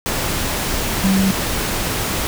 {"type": "tone in noise", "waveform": "sine", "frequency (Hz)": 192.4, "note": "G3", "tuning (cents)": -32, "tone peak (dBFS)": -13, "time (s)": [1.04, 1.31], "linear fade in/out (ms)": 0, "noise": "pink", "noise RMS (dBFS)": -21, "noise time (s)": [0.06, 2.27], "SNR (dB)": 5, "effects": []}